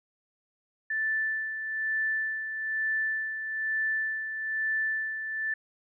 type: tone with tremolo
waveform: sine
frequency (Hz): 1760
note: A6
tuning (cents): 0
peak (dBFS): -25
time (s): 0.9-5.54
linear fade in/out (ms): 5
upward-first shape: sine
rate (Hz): 1.1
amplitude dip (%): 55
effects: none